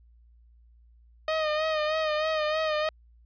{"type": "tone with vibrato", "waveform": "sawtooth", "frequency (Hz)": 620, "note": "D#5", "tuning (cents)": -6, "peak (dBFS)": -21, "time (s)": [1.28, 2.89], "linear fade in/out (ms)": 2, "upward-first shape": "sine", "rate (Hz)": 3.2, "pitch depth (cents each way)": 43, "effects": ["added 58 Hz sine -54 dBFS peak until 3.25 s", "resampled to 11025 Hz"]}